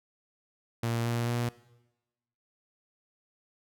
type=tone with pitch steps; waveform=sawtooth; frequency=116.54 / 118.1 / 119.68 Hz; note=A#2 / A#2 / A#2; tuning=0 / +23 / +46 cents; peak=-24 dBFS; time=0.83-1.49 s; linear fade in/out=5 ms; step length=220 ms; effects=noise-tail reverb RT60 1.0 s tail -20 dB re dry